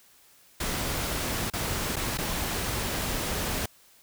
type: noise with dropouts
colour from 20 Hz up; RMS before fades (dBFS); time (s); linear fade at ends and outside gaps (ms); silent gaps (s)
pink; -30; 0.6-3.66; 5; 1.501-1.534 / 1.959-1.965 / 2.175-2.184
effects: white hiss -58 dBFS RMS until 4.02 s